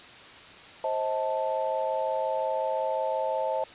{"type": "chord", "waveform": "sine", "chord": "A diminished", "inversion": "first", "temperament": "just", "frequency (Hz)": [528, 633.6, 880], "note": ["C5", "Eb5", "A5"], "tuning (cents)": [16, 31, 0], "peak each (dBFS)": -30, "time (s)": [0.84, 3.64], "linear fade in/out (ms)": 2, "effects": ["white hiss -47 dBFS RMS until 3.74 s", "resampled to 8000 Hz"]}